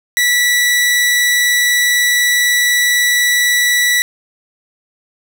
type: tone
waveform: sawtooth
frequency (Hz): 1954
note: B6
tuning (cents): -19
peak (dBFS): -7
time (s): 0.17-4.02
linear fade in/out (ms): 0
effects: none